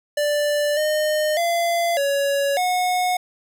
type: tone with pitch steps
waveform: square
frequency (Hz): 588 / 611 / 683 / 561 / 728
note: D5 / D#5 / F5 / C#5 / F#5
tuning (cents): +2 / -32 / -39 / +21 / -28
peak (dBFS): -19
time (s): 0.17-3.17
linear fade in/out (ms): 5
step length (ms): 600
effects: none